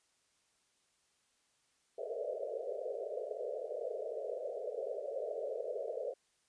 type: band-pass noise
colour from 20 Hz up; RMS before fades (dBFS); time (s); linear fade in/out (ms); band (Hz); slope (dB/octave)
pink; -40; 1.98-6.14; 5; 420 to 650; 96
effects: white hiss -75 dBFS RMS until 6.48 s + resampled to 22050 Hz